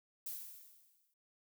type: noise with exponential decay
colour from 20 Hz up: violet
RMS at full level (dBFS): -41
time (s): 0.26-1.14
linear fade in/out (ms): 5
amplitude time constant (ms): 190
effects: none